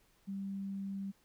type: tone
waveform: sine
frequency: 196 Hz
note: G3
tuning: in tune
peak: -37 dBFS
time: 0.27-1.12 s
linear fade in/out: 20 ms
effects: pink hiss -70 dBFS RMS until 1.24 s